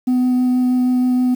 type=tone with vibrato; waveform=sine; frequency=251.2 Hz; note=B3; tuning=30 cents sharp; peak=-10 dBFS; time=0.07-1.35 s; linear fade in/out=10 ms; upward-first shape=sine; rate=6.3 Hz; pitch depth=8 cents each way; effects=tanh soft clip ceiling -12 dBFS + 7-bit